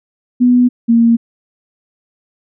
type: tone pair in turn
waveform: sine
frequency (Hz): 246.7 / 231.9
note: B3 / A#3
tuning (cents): -2 / -9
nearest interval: minor second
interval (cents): 107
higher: first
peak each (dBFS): -6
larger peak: neither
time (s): 0.4-0.69 / 0.88-1.17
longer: neither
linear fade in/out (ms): 20
effects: none